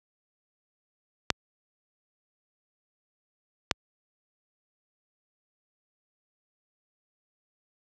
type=clicks; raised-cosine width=0.2 ms; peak=-3 dBFS; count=2; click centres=1.303 / 3.712 s; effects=high-pass 60 Hz 12 dB/octave

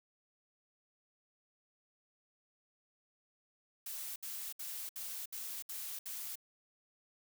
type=noise bursts; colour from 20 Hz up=blue; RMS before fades=-43 dBFS; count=7; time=3.86-6.356 s; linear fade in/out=5 ms; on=300 ms; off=66 ms; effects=none

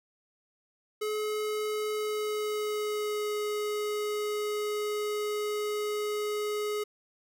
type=tone with pitch glide; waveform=square; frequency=426 to 419.7 Hz; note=G#4 to G#4; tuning=+44 to +18 cents; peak=-30 dBFS; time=1.01-6.84 s; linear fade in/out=10 ms; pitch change=-26 cents; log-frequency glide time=1.95-3.36 s; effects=none

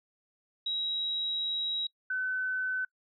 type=tone pair in turn; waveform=sine; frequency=3846 / 1514.4 Hz; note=B7 / F#6; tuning=-47 / +40 cents; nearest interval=octave + major third; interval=1613 cents; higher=first; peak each=-29 / -29 dBFS; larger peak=neither; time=0.66-1.87 / 2.1-2.85 s; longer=first; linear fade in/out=5 ms; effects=noise-tail reverb RT60 0.1 s tail -25 dB re dry

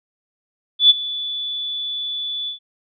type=tone with ADSR envelope; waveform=sine; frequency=3462 Hz; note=A7; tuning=29 cents flat; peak=-5 dBFS; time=0.79-2.59 s; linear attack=110 ms; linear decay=24 ms; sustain=-18 dB; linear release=110 ms; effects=none

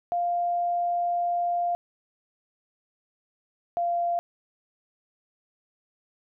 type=tone pair in turn; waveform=sine; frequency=698.5 / 692.1 Hz; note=F5 / F5; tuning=0 / -16 cents; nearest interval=unison; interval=16 cents; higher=first; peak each=-23 dBFS; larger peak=neither; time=0.12-1.75 / 3.77-4.19 s; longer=first; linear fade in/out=0 ms; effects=none

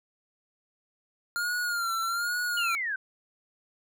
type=tone with vibrato; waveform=square; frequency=1400 Hz; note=F6; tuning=4 cents sharp; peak=-28 dBFS; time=1.36-2.75 s; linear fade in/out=0 ms; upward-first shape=sine; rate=1.2 Hz; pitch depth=71 cents each way
type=linear sweep; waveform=sine; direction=down; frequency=2960 to 1500 Hz; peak=-28 dBFS; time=2.57-2.96 s; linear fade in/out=5 ms
effects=none

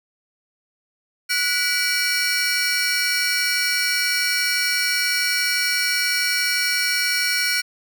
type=tone cluster; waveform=40% pulse; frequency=1461 / 1972 / 2302 / 4312 / 5510 Hz; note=F#6 / B6 / D7 / C#8 / F8; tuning=-22 / -3 / -35 / -49 / -24 cents; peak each=-24 / -29 / -23 / -25 / -25 dBFS; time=1.29-7.62 s; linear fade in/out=20 ms; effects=none

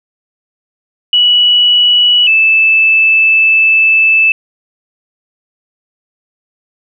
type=tone pair in turn; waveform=sine; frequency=2938 / 2630 Hz; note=F#7 / E7; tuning=-13 / -5 cents; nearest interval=major second; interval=192 cents; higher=first; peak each=-5 dBFS; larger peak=neither; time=1.13-2.27 / 2.27-4.32 s; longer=second; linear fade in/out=2 ms; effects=none

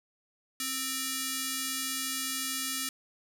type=ring-modulated tone; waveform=5% pulse; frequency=1046.5 Hz; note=C6; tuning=in tune; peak=-16 dBFS; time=0.6-2.89 s; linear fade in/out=2 ms; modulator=781 Hz; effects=none

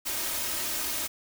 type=noise with comb filter; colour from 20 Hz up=white; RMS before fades=-31 dBFS; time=0.05-1.08 s; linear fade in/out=20 ms; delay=3.2 ms; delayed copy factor=+0.55; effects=none

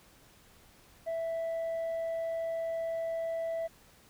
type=tone with tanh clipping; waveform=triangle; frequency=659.3 Hz; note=E5; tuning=in tune; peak=-32 dBFS; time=1.06-3.68 s; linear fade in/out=20 ms; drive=7 dB; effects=pink hiss -60 dBFS RMS until 4.09 s

